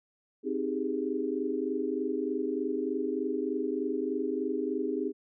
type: chord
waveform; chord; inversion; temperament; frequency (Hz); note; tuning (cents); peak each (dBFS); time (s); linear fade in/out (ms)
sine; Ab major seventh; first; equal with one note detuned; 261.6 / 312 / 392 / 415.3; C4 / Eb4 / G4 / Ab4; 0 / +5 / 0 / 0; -34; 0.43-5.13; 50
effects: none